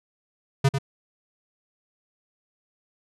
square tone with echo, 137.1 Hz, C#3, 19 cents flat, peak -16 dBFS, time 0.64-0.69 s, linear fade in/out 10 ms, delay 96 ms, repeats 1, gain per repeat -7 dB, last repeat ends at 0.786 s, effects low-pass 9000 Hz 12 dB/octave

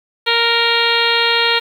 harmonic tone, 466.2 Hz, A#4, in tune, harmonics 1 / 2 / 3 / 4 / 5 / 6 / 7 / 8 / 9, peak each -21 / -21 / -21 / -21 / -21 / -21 / -21 / -21 / -21 dBFS, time 0.26-1.6 s, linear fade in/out 20 ms, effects 7-bit

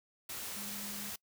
sine tone in noise, 204.2 Hz, G#3, 29 cents flat, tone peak -47 dBFS, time 0.56-1.1 s, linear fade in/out 5 ms, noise white, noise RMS -42 dBFS, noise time 0.29-1.16 s, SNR -8 dB, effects noise-tail reverb RT60 0.1 s tail -24 dB re dry

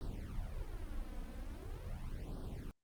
brown noise with flanger, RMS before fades -43 dBFS, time 0.01-2.71 s, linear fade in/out 0 ms, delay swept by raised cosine 0.21 to 4.01 ms, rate 0.42 Hz, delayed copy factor +0.9, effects Opus 48 kbps

